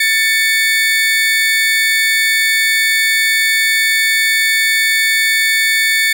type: tone pair together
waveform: 35% pulse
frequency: 1774 / 2230 Hz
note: A6 / C#7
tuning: +14 / +10 cents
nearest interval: major third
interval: 396 cents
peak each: -12 dBFS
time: 0-6.13 s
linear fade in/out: 5 ms
effects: none